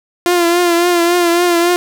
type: tone with vibrato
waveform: sawtooth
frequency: 346.8 Hz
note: F4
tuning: 12 cents flat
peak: -6 dBFS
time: 0.26-1.76 s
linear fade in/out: 0 ms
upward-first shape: triangle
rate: 3.6 Hz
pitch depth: 50 cents each way
effects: none